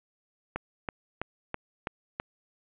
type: click train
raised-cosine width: 0.5 ms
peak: -16 dBFS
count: 6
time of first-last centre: 0.56-2.199 s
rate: 3.05 Hz
effects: resampled to 8000 Hz + 7-bit